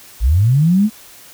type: linear sweep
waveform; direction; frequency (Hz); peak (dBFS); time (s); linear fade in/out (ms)
sine; up; 48.58 to 222.7; -9; 0.2-0.9; 50
effects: white hiss -41 dBFS RMS until 1.33 s